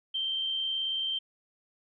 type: tone with amplitude modulation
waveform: sine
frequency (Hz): 3136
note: G7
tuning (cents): 0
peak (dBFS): -27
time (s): 0.14-1.19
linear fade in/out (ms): 10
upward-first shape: sine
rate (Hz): 78.6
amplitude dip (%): 30
effects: none